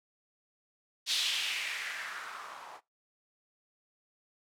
violet noise with low-pass filter sweep, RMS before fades -36 dBFS, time 1.06-2.81 s, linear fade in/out 50 ms, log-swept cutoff 4000 to 810 Hz, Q 2.7, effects noise-tail reverb RT60 0.2 s tail -21 dB re dry

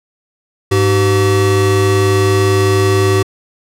square tone pair together, 101.49 / 382.5 Hz, G#2 / G4, -39 / -42 cents, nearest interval octave + major seventh, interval 2297 cents, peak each -13 dBFS, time 0.71-3.23 s, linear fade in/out 10 ms, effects low-pass 12000 Hz 12 dB/octave

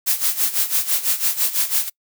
blue noise with tremolo, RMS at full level -17 dBFS, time 0.06-1.9 s, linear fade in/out 20 ms, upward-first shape sine, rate 6 Hz, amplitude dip 80%, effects noise-tail reverb RT60 0.1 s tail -26 dB re dry

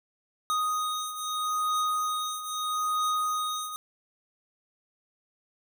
square beating tone pair, 1244.5 / 1245.28 Hz, D#6 / D#6, 0 / +1 cents, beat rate 0.78 Hz, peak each -29 / -34 dBFS, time 0.5-3.76 s, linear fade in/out 0 ms, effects none

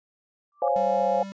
sine tone with exponential growth, 1172 Hz, D6, 4 cents flat, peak -31 dBFS, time 0.52-0.68 s, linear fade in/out 1 ms, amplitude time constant 34 ms
sine chord, Db major seventh, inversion third, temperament equal with one note detuned, 523.3 / 558.9 / 698.5 / 830.6 Hz, C5 / Db5 / F5 / Ab5, 0 / +14 / 0 / 0 cents, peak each -26 dBFS, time 0.62-1.23 s, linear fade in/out 2 ms
square tone, 196 Hz, G3, in tune, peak -36 dBFS, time 0.76-1.32 s, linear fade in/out 0 ms
effects resampled to 16000 Hz

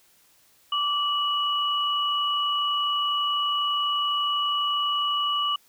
sine tone pair together, 1165.1 / 2933 Hz, D6 / F#7, -14 / -16 cents, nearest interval octave + major third, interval 1598 cents, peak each -25 dBFS, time 0.72-5.56 s, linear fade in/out 5 ms, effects white hiss -60 dBFS RMS until 5.68 s

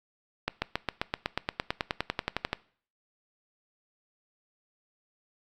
accelerating click train, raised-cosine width 0.3 ms, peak -11 dBFS, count 20, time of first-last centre 0.48-2.53 s, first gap 140 ms, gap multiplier 0.97, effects noise-tail reverb RT60 0.5 s tail -21 dB re dry + Opus 48 kbps

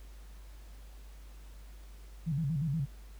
sine tone with vibrato, 150 Hz, D3, 37 cents sharp, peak -29 dBFS, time 2.26-2.86 s, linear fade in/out 20 ms, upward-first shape square, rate 8.4 Hz, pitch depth 150 cents each way, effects added 50 Hz sine -47 dBFS peak until 3.19 s + pink hiss -61 dBFS RMS until 3.19 s

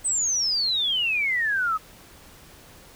sine exponential sweep, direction down, 8372 to 1244.5 Hz, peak -21 dBFS, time 0.04-1.78 s, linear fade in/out 20 ms, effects pink hiss -49 dBFS RMS until 2.95 s

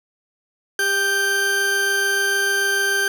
40% pulse tone pair together, 398.7 / 1568 Hz, G4 / G6, +29 / 0 cents, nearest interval 2 octaves, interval 2371 cents, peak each -25 / -17 dBFS, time 0.79-3.08 s, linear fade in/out 2 ms, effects none

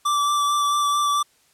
square tone with vibrato, 1165 Hz, D6, 14 cents flat, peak -19 dBFS, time 0.05-1.23 s, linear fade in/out 10 ms, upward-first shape sine, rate 4.5 Hz, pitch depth 16 cents each way, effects white hiss -60 dBFS RMS until 1.53 s + low-pass 11000 Hz 12 dB/octave

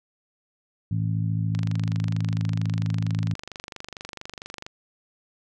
harmonic tone, 54 Hz, A1, 32 cents flat, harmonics 2 / 3 / 4 / 5, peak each -24 / -27 / -38 / -40 dBFS, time 0.91-3.34 s, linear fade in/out 5 ms
click train, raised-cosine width 0.2 ms, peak -19 dBFS, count 77, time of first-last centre 1.55-4.665 s, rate 24.4 Hz
effects none

